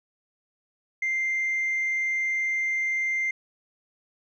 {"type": "tone", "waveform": "sine", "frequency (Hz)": 2093, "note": "C7", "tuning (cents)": 0, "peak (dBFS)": -22, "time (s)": [1.02, 3.31], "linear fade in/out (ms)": 5, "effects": ["tanh soft clip ceiling -21 dBFS"]}